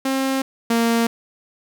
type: tone pair in turn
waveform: sawtooth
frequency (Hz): 267.1 / 231.4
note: C4 / A#3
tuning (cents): +36 / -13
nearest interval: major second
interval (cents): 249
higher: first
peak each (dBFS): -15 / -12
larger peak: second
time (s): 0.05-0.42 / 0.7-1.07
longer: neither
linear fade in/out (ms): 5
effects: none